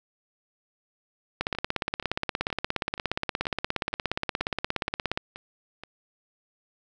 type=two click trains; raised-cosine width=0.3 ms; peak=-23 / -10 dBFS; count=10 / 65; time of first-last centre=1.55-5.836 / 1.41-5.175 s; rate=2.1 / 17 Hz; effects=none